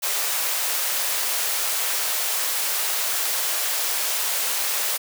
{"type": "high-pass noise", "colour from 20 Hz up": "white", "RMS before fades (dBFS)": -24, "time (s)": [0.02, 4.98], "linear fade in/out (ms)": 20, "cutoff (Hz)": 470, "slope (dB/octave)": 24, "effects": []}